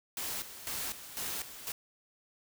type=noise with tremolo; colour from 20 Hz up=white; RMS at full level=-37 dBFS; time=0.17-1.72 s; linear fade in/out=2 ms; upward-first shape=square; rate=2 Hz; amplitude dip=70%; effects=none